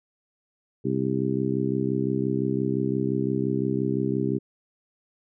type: harmonic tone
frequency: 65.8 Hz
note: C2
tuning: 10 cents sharp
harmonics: 2 / 3 / 4 / 5 / 6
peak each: -29 / -29 / -29 / -29 / -29 dBFS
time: 0.84-4.39 s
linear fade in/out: 20 ms
effects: none